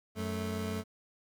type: tone pair together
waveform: 25% pulse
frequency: 92.7 / 218.8 Hz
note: F#2 / A3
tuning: +4 / -9 cents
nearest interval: octave + minor third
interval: 1487 cents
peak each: -33 / -32 dBFS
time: 0.15-0.84 s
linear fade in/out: 50 ms
effects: 11-bit